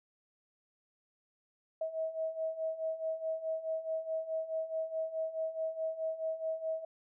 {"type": "beating tone pair", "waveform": "sine", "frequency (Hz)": [639, 643.7], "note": ["D#5", "E5"], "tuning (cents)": [46, -41], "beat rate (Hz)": 4.7, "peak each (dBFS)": [-39, -35], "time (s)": [1.81, 6.85], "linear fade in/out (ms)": 5, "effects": []}